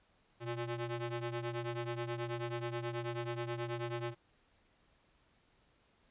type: ring-modulated tone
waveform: sawtooth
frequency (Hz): 237.3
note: A#3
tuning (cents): +31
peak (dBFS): -30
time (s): 0.4-4.15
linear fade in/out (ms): 50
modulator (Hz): 114
effects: pink hiss -71 dBFS RMS until 6.1 s + resampled to 8000 Hz